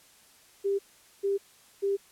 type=tone bursts; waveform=sine; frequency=396.7 Hz; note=G4; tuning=21 cents sharp; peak=-24 dBFS; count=3; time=0.64-1.97 s; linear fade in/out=20 ms; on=150 ms; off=440 ms; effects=white hiss -58 dBFS RMS until 2.11 s + low-pass 12000 Hz 12 dB/octave